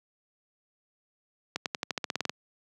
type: accelerating click train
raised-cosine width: 0.2 ms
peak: -12 dBFS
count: 12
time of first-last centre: 1.56-2.295 s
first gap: 98 ms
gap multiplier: 0.92
effects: high-pass 150 Hz 12 dB/octave